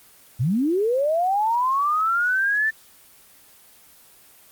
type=linear sweep; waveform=sine; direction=up; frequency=103.83 to 1786 Hz; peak=-18 dBFS; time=0.39-2.71 s; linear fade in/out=20 ms; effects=white hiss -51 dBFS RMS until 4.51 s + Opus 24 kbps